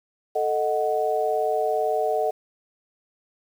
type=chord; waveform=sine; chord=D# diminished; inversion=second; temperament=equal; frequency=440 / 622.3 / 740 Hz; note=A4 / D#5 / F#5; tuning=0 / 0 / 0 cents; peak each=-25 dBFS; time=0.35-2.31 s; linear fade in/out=10 ms; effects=8-bit